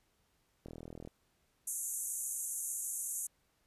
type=click train; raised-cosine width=2 ms; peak=-33 dBFS; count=18; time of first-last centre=0.66-1.075 s; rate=41 Hz
type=band-pass noise; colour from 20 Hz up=white; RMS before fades=-39 dBFS; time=1.67-3.27 s; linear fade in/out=5 ms; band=6400 to 12000 Hz; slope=96 dB/octave
effects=pink hiss -75 dBFS RMS until 3.66 s + resampled to 32000 Hz